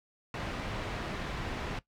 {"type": "low-pass noise", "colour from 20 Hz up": "pink", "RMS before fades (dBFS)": -37, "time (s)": [0.34, 1.79], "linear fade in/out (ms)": 2, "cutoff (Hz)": 3000, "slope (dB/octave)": 12, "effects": ["noise-tail reverb RT60 0.1 s tail -17 dB re dry"]}